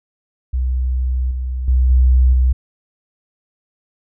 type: tone with level steps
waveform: sine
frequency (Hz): 63.4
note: B1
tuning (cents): +46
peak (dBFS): -15 / -19 / -10 / -8 / -10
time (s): 0.53-2.53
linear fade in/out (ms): 10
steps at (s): 1.31 / 1.68 / 1.9 / 2.33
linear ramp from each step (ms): 2
effects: none